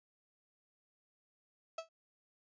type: tone with exponential decay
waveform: 35% pulse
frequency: 653 Hz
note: E5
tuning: 17 cents flat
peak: -34 dBFS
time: 1.78-1.89 s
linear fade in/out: 5 ms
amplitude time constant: 22 ms
effects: resampled to 16000 Hz